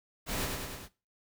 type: noise with echo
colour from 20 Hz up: pink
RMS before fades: -34 dBFS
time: 0.26-0.49 s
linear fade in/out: 50 ms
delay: 100 ms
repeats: 4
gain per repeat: -3 dB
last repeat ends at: 0.89 s
effects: noise-tail reverb RT60 0.3 s tail -19 dB re dry